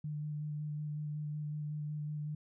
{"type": "tone with vibrato", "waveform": "sine", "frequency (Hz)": 150, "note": "D3", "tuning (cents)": 37, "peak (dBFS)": -36, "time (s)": [0.04, 2.35], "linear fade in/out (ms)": 5, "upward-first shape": "square", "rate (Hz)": 5.4, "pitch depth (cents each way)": 12, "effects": []}